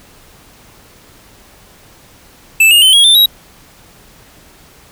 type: tone with pitch steps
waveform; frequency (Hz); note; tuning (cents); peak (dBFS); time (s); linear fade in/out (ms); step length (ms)
square; 2637 / 2843 / 3064 / 3303 / 3561 / 3839; E7 / F7 / G7 / G#7 / A7 / B7; 0 / +30 / -40 / -10 / +20 / -50; -5; 2.6-3.26; 5; 110
effects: pink hiss -43 dBFS RMS until 4.91 s